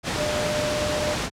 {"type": "tone in noise", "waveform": "sine", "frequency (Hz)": 600, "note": "D5", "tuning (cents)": 37, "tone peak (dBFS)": -25, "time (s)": [0.15, 1.17], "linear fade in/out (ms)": 50, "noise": "pink", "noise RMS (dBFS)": -25, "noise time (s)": [0.03, 1.3], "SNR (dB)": -3, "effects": ["high-pass 80 Hz 12 dB/octave", "low-pass 7000 Hz 12 dB/octave"]}